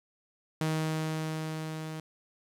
sawtooth tone with level ramp, 157.6 Hz, D#3, 23 cents sharp, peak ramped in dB -23 to -33 dBFS, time 0.61-2 s, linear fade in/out 2 ms, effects low-pass 12000 Hz 12 dB/octave + 10-bit

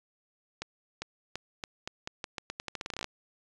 accelerating click train, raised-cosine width 0.2 ms, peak -18 dBFS, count 21, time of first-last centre 0.62-3.044 s, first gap 400 ms, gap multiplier 0.84, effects resampled to 22050 Hz

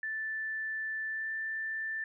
sine tone with pitch glide, 1760 to 1772.2 Hz, A6 to A6, 0 to +12 cents, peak -33 dBFS, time 0.03-2.04 s, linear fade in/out 2 ms, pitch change +12 cents, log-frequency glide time 1.08-1.31 s, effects none

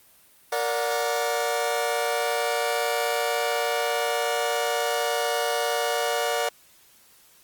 sawtooth chord, Bb augmented, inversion none, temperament just, 466.2 / 582.7 / 728.4 Hz, Bb4 / D5 / F#5, 0 / -14 / -27 cents, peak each -24 dBFS, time 0.52-6.49 s, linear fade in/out 5 ms, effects white hiss -56 dBFS RMS until 7.43 s + Opus 32 kbps

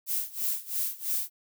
violet noise with tremolo, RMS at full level -28 dBFS, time 0.06-1.3 s, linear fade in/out 50 ms, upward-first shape sine, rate 3 Hz, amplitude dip 90%, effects none

